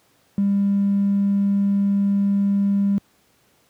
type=tone with tanh clipping; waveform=triangle; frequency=199.6 Hz; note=G3; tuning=32 cents sharp; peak=-15 dBFS; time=0.38-2.98 s; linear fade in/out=0 ms; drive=1 dB; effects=pink hiss -60 dBFS RMS until 3.69 s + high-pass 100 Hz 12 dB/octave